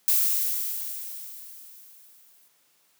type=noise with exponential decay; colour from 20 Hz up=violet; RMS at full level=-20 dBFS; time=0.08-2.48 s; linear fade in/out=0 ms; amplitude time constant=520 ms; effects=white hiss -65 dBFS RMS until 2.99 s + high-pass 150 Hz 12 dB/octave